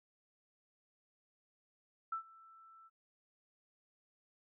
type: tone with ADSR envelope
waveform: sine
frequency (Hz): 1327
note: E6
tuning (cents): +11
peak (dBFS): -34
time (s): 2.12-2.9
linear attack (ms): 6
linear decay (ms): 98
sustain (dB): -23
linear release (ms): 35
effects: none